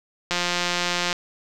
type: click train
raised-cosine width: 0.2 ms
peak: -6 dBFS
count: 145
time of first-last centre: 0.31-1.128 s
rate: 176 Hz
effects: none